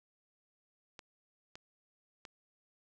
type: clicks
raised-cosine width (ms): 0.2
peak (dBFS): -30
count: 3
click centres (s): 0.992 / 1.555 / 2.252
effects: none